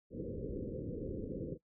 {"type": "low-pass noise", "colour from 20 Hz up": "white", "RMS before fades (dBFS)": -41, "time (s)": [0.1, 1.58], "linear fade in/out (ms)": 50, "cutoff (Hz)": 520, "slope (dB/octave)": 96, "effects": ["noise-tail reverb RT60 0.1 s tail -19 dB re dry"]}